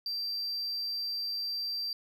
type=tone; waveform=sine; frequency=4699 Hz; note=D8; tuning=in tune; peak=-29 dBFS; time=0.06-1.93 s; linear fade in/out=2 ms; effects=tanh soft clip ceiling -31 dBFS